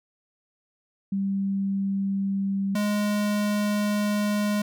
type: tone pair in turn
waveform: sine / square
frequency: 196 / 207.5 Hz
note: G3 / G#3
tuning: 0 / -1 cents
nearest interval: minor second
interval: 99 cents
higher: second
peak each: -23 dBFS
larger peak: neither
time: 1.12-2.75 / 2.75-4.62 s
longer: second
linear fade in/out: 5 ms
effects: none